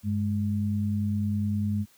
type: tone pair together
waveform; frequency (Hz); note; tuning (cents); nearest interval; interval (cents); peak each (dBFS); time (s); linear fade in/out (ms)
sine; 98.6 / 208.5; G2 / G#3; +11 / +7; octave + minor second; 1296; -27; 0.03-1.86; 50
effects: white hiss -60 dBFS RMS until 1.97 s